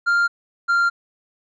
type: tone pair in turn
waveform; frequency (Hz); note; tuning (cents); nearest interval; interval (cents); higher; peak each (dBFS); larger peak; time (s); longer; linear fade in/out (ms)
triangle; 1396.9 / 1389.2; F6 / F6; 0 / -10; unison; 10; first; -13; neither; 0.06-0.28 / 0.68-0.9; neither; 20
effects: resampled to 16000 Hz